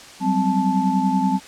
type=tone cluster; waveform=sine; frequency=187.1 / 197.5 / 259.9 / 874 Hz; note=F#3 / G3 / C4 / A5; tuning=+20 / +13 / -11 / -12 cents; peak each=-22 dBFS; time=0.2-1.4 s; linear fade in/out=50 ms; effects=white hiss -41 dBFS RMS until 1.47 s + low-pass 7000 Hz 12 dB/octave